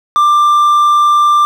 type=tone with hard clipping; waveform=triangle; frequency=1185 Hz; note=D6; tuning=15 cents sharp; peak=-7 dBFS; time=0.16-1.45 s; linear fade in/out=0 ms; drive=6 dB; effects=none